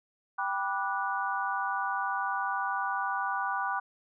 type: chord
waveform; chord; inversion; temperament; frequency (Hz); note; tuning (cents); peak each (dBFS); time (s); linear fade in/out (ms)
sine; G major seventh; none; just; 784 / 980 / 1176 / 1470; G5 / B5 / D6 / F#6; 0 / -14 / +2 / -12; -34; 0.38-3.8; 10
effects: none